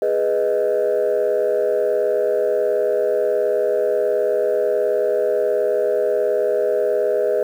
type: chord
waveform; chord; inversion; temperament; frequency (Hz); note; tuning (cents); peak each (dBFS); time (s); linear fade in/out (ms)
sine; G# minor; none; equal; 415.3 / 493.9 / 622.3; G#4 / B4 / D#5; 0 / 0 / 0; -19; 0.02-7.43; 2
effects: tanh soft clip ceiling -11 dBFS + 8-bit